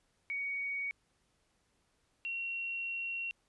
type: tone pair in turn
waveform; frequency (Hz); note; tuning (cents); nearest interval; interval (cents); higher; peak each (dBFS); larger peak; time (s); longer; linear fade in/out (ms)
sine; 2242 / 2737; C#7 / F7; +19 / -36; minor third; 345; second; -34 / -35; first; 0.3-0.91 / 2.25-3.31; second; 0
effects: pink hiss -75 dBFS RMS until 3.48 s + resampled to 24000 Hz